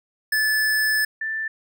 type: tone pair in turn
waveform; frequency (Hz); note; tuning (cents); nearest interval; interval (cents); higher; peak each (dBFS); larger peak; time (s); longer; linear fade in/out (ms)
square / sine; 1736 / 1769.4; A6 / A6; -24 / +9; unison; 33; second; -19 / -24; first; 0.32-1.05 / 1.21-1.48; first; 5
effects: none